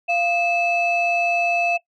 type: tone pair together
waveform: sine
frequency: 693 / 2615 Hz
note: F5 / E7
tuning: -14 / -15 cents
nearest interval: octave + major seventh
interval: 2299 cents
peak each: -19 dBFS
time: 0.08-1.78 s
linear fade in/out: 20 ms
effects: noise-tail reverb RT60 0.1 s tail -17 dB re dry + tanh soft clip ceiling -12 dBFS